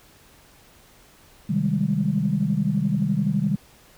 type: chord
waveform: sine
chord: Ab major seventh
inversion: first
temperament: equal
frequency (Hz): 130.81 / 155.56 / 196 / 207.7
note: C3 / Eb3 / G3 / Ab3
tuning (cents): 0 / 0 / 0 / 0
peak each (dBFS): -28 / -24 / -23 / -26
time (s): 1.49-3.56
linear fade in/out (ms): 10
effects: tanh soft clip ceiling -9 dBFS + pink hiss -53 dBFS RMS until 3.97 s